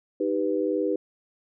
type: chord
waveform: sine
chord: Eb augmented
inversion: none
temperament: equal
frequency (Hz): 311.1 / 392 / 493.9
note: Eb4 / G4 / B4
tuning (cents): 0 / 0 / 0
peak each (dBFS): -27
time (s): 0.2-0.96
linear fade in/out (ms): 5
effects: none